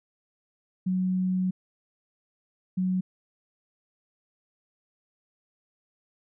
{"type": "tone bursts at uneven times", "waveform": "sine", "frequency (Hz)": 185, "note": "F#3", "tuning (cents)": 0, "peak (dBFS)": -23, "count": 2, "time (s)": [[0.86, 1.51], [2.77, 3.01]], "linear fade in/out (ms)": 10, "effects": []}